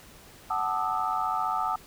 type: tone cluster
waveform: sine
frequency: 745 / 878 / 1202 / 1297 Hz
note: F#5 / A5 / D6 / E6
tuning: +12 / -4 / +40 / -28 cents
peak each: -31 dBFS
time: 0.5-1.76 s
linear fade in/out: 5 ms
effects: pink hiss -51 dBFS RMS until 1.86 s